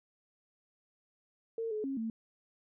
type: tone with pitch steps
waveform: sine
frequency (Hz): 454.5 / 427.8 / 271.4 / 224.3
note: A#4 / A4 / C#4 / A3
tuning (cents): -44 / -49 / -36 / +34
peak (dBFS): -33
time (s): 1.58-2.1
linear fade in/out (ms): 2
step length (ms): 130
effects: none